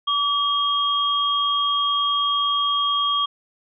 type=tone pair together; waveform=sine; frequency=1149 / 3250 Hz; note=D6 / G#7; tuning=-38 / -38 cents; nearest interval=octave + tritone; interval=1800 cents; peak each=-21 dBFS; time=0.07-3.26 s; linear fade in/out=10 ms; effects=none